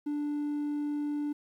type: tone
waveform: triangle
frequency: 293.7 Hz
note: D4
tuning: in tune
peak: -27 dBFS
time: 0.06-1.33 s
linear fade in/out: 10 ms
effects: tanh soft clip ceiling -23 dBFS + 11-bit